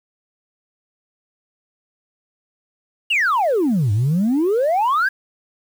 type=exponential two-way sweep; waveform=sine; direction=down then up; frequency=2976 to 98 to 1658 Hz; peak=-13 dBFS; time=3.1-5.09 s; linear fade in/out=10 ms; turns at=3.92 s; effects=tanh soft clip ceiling -12 dBFS + 7-bit